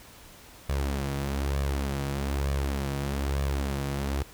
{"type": "tone with flanger", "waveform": "sawtooth", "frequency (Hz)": 69.3, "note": "C#2", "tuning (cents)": 0, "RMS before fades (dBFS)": -29, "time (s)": [0.69, 4.23], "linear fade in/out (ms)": 5, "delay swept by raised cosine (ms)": [1.7, 6.4], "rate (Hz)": 1.1, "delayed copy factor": 0.55, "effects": ["pink hiss -50 dBFS RMS until 4.33 s"]}